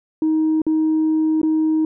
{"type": "tone with dropouts", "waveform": "sine", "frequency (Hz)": 314.4, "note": "D#4", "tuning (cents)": 18, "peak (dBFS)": -13, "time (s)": [0.22, 1.85], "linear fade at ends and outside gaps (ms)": 2, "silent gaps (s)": [[0.618, 0.666], [1.416, 1.431]], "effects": ["tanh soft clip ceiling -12 dBFS"]}